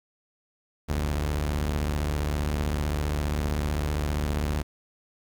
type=tone pair together; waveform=sawtooth; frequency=44.81 / 74.3 Hz; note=F1 / D2; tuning=+45 / +21 cents; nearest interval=major sixth; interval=876 cents; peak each=-28 / -22 dBFS; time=0.88-4.63 s; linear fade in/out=20 ms; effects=10-bit